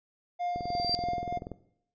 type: tone with tremolo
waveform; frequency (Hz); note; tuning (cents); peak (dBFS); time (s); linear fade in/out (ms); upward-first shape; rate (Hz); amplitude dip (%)
triangle; 706; F5; +19; -26; 0.39-1.39; 20; triangle; 3.2; 60
type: tone with exponential growth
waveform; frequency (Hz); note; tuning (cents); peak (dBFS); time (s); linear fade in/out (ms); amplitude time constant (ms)
sine; 4707; D8; +3; -23; 0.49-0.95; 0; 100
type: click train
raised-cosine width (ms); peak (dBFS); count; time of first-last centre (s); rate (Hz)
2; -24; 21; 0.56-1.517; 20.9
effects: noise-tail reverb RT60 0.7 s tail -17 dB re dry + resampled to 16000 Hz